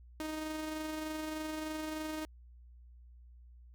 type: tone with amplitude modulation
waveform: sawtooth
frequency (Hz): 311.1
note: D#4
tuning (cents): 0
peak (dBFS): -32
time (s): 0.2-2.25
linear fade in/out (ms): 0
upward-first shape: sine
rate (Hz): 23.3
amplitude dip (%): 30
effects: added 60 Hz sine -53 dBFS peak until 3.74 s